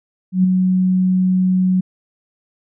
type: tone with ADSR envelope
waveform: sine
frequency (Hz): 185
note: F#3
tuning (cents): 0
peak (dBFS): -8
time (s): 0.32-1.81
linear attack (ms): 120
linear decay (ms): 9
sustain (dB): -4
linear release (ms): 11
effects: none